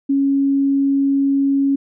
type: tone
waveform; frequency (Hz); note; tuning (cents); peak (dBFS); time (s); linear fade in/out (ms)
sine; 276.2; C#4; -6; -13; 0.09-1.76; 10
effects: none